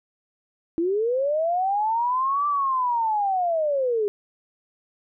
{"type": "linear two-way sweep", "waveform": "sine", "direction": "up then down", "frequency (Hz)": [321.5, 1176, 400.2], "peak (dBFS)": -20, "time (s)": [0.78, 4.08], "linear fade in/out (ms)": 0, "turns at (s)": 2.47, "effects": []}